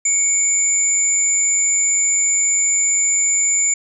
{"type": "tone pair together", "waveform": "sine", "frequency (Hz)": [2238, 7105], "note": ["C#7", "A8"], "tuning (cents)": [16, 16], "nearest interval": "octave + minor sixth", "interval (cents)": 2000, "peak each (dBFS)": [-25, -14], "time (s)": [0.05, 3.74], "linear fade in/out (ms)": 5, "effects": []}